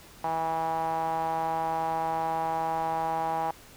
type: tone with band-pass filter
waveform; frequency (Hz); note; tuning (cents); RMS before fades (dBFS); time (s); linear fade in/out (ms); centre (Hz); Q
sawtooth; 162.5; E3; -24; -29; 0.24-3.51; 0; 850; 6.5
effects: pink hiss -51 dBFS RMS until 3.76 s